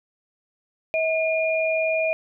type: tone pair together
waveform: sine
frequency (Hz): 642 / 2424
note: E5 / D#7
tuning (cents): -46 / -46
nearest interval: octave + major seventh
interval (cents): 2300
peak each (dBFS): -21 / -25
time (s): 0.94-2.13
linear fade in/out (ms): 0
effects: none